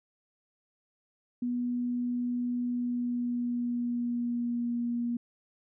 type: tone with pitch glide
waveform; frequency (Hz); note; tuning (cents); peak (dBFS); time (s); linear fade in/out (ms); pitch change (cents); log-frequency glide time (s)
sine; 244.1 to 238.2; B3 to A#3; -20 to +38; -28; 1.42-5.17; 5; -42; 2.68-4.72
effects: none